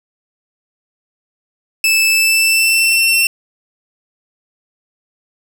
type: tone with pitch glide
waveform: sawtooth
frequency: 2628 to 2703 Hz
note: E7 to E7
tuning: -6 to +43 cents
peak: -7 dBFS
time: 1.84-3.27 s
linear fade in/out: 2 ms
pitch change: +49 cents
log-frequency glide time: 2.08-3.08 s
effects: 7-bit